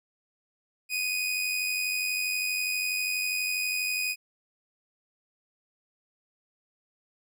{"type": "tone with amplitude modulation", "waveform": "sawtooth", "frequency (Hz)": 2489, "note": "D#7", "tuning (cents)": 0, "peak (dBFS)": -22, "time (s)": [0.89, 4.16], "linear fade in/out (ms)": 50, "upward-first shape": "sine", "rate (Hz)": 92.3, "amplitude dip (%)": 40, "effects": []}